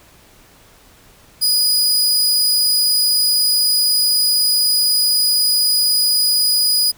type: tone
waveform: sawtooth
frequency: 4938 Hz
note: D#8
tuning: 14 cents flat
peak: -10 dBFS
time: 1.41-6.92 s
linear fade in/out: 20 ms
effects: pink hiss -48 dBFS RMS until 6.97 s